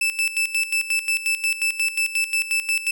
40% pulse tone with tremolo, 2637 Hz, E7, in tune, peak -17 dBFS, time 0.01-2.91 s, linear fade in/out 5 ms, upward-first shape square, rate 5.6 Hz, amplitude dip 75%, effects none

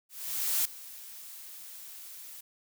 blue noise with ADSR envelope, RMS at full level -27 dBFS, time 0.09-2.41 s, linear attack 560 ms, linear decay 6 ms, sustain -19 dB, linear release 8 ms, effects none

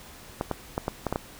clicks, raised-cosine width 1 ms, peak -12 dBFS, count 7, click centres 0.411 / 0.513 / 0.779 / 0.881 / 1.067 / 1.126 / 1.159 s, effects pink hiss -47 dBFS RMS until 1.39 s

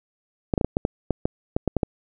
clicks, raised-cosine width 2 ms, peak -7 dBFS, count 12, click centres 0.538 / 0.578 / 0.612 / 0.646 / 0.769 / 0.851 / 1.107 / 1.255 / 1.565 / 1.677 / 1.767 / 1.832 s, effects none

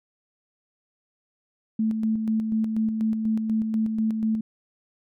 sine tone with tremolo, 220 Hz, A3, in tune, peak -20 dBFS, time 1.79-4.41 s, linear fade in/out 5 ms, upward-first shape square, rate 4.1 Hz, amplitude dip 40%, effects none

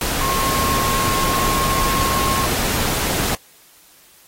sine tone in noise, 1077 Hz, C6, 50 cents sharp, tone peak -20 dBFS, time 0.21-2.46 s, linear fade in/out 2 ms, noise pink, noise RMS -21 dBFS, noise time 0.01-3.35 s, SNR -2 dB, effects white hiss -50 dBFS RMS until 4.27 s + AAC 48 kbps

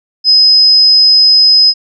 sine tone, 5060 Hz, D#8, 28 cents sharp, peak -3 dBFS, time 0.24-1.74 s, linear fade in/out 50 ms, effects none

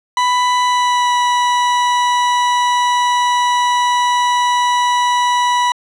40% pulse tone with pitch glide, 991 to 979.6 Hz, B5 to B5, +6 to -14 cents, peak -11 dBFS, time 0.17-5.72 s, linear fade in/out 2 ms, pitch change -20 cents, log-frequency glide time 0.63-1.13 s, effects low-pass 6000 Hz 12 dB/octave

